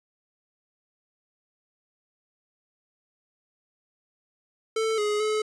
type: tone with pitch steps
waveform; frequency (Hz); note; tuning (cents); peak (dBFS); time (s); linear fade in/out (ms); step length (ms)
square; 443.2 / 418.5 / 429.5; A4 / G#4 / A4; +13 / +13 / -42; -24; 4.76-5.42; 5; 220
effects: resampled to 22050 Hz